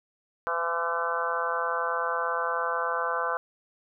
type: harmonic tone with a mistuned harmonic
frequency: 168.4 Hz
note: E3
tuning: 37 cents sharp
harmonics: 3 / 4 / 5 / 6 / 7 / 8 / 9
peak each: -33 / -35 / -37 / -32 / -32 / -34 / -33 dBFS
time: 0.47-3.37 s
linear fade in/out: 0 ms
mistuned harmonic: 6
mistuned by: +18 cents
effects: none